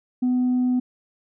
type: tone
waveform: sine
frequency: 250.5 Hz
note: B3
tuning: 25 cents sharp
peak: -16 dBFS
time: 0.22-0.8 s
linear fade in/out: 10 ms
effects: tanh soft clip ceiling -16 dBFS